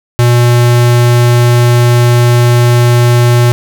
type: tone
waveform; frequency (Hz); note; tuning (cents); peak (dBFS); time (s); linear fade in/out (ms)
square; 120.7; B2; -39; -5; 0.19-3.52; 0
effects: none